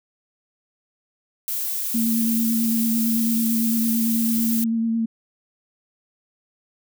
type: noise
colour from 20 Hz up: violet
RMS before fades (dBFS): -26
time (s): 1.48-4.64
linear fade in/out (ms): 0
type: tone with vibrato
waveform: sine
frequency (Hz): 227.2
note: A#3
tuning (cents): -44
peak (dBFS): -19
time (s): 1.94-5.06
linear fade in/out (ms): 10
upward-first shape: sine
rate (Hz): 9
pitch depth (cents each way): 20
effects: none